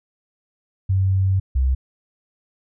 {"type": "tone pair in turn", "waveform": "sine", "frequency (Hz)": [95.5, 65.15], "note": ["G2", "C2"], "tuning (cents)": [-45, -7], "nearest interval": "perfect fifth", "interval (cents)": 662, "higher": "first", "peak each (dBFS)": -15, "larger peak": "neither", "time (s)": [[0.89, 1.4], [1.55, 1.75]], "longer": "first", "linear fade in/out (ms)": 10, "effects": []}